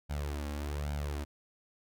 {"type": "tone with flanger", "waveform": "sawtooth", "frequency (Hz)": 72.9, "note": "D2", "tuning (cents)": -12, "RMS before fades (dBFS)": -36, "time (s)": [0.09, 1.25], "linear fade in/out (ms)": 20, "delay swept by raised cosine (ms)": [1.3, 3.7], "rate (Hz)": 1.2, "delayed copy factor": 0.7, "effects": []}